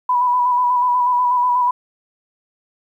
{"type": "tone with vibrato", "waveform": "sine", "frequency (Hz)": 986, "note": "B5", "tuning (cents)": -3, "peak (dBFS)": -13, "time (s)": [0.09, 1.71], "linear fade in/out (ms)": 5, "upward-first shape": "square", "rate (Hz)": 8.2, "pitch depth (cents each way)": 25, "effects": ["9-bit"]}